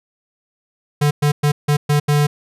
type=tone bursts at uneven times; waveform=square; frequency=146.83 Hz; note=D3; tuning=in tune; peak=-13 dBFS; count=6; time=1.01-1.11 / 1.22-1.32 / 1.43-1.52 / 1.68-1.77 / 1.89-2 / 2.08-2.27 s; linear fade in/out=10 ms; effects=resampled to 32000 Hz